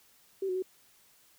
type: tone with pitch steps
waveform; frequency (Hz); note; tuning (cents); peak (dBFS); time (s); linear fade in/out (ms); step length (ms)
sine; 386.8 / 367.7 / 374.1; G4 / F#4 / F#4; -23 / -11 / +19; -29; 0.42-0.624; 5; 68
effects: white hiss -63 dBFS RMS until 1.38 s